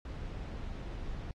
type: noise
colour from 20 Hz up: brown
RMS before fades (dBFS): -40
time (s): 0.05-1.31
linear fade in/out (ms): 2
effects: low-pass 5000 Hz 12 dB/octave + AAC 48 kbps